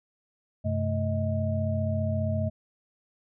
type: tone cluster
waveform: sine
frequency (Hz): 95.3 / 130.2 / 218.7 / 630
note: G2 / C3 / A3 / D#5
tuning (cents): -48 / -8 / -10 / +21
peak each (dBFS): -27 / -33 / -32 / -32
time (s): 0.64-2.5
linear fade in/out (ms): 20
effects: none